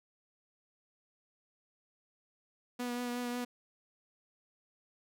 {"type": "tone with vibrato", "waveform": "sawtooth", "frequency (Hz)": 243.9, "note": "B3", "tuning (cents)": -21, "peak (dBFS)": -31, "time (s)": [2.79, 3.45], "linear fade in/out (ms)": 10, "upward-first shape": "triangle", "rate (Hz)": 5.5, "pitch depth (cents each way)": 21, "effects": []}